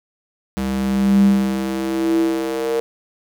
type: tone with high-pass filter sweep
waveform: square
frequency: 65.9 Hz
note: C2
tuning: 13 cents sharp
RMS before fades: -18 dBFS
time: 0.57-2.8 s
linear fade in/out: 0 ms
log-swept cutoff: 140 to 460 Hz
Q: 8.2
effects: none